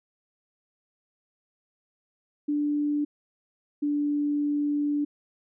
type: tone pair in turn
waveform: sine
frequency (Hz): 293.7 / 292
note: D4 / D4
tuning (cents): 0 / -10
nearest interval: unison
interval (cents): 10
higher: first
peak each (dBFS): -23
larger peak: neither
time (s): 2.48-3.05 / 3.82-5.05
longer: second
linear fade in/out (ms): 10
effects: none